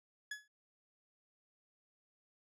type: tone with exponential decay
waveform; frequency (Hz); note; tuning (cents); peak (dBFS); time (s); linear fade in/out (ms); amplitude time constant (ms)
40% pulse; 1695; G#6; +35; -37; 0.31-0.48; 5; 36
effects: low-pass 10000 Hz 12 dB/octave